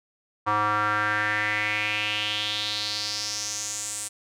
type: tone with band-pass filter sweep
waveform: square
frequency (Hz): 105.4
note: G#2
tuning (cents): +26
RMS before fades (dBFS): -27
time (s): 0.46-4.09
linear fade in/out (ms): 20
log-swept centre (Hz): 1100 to 8500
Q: 4.2
effects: none